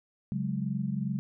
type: chord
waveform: sine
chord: C# suspended fourth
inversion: none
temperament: equal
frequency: 138.59 / 185 / 207.7 Hz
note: C#3 / F#3 / G#3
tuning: 0 / 0 / 0 cents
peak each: -33 dBFS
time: 0.32-1.19 s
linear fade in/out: 0 ms
effects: none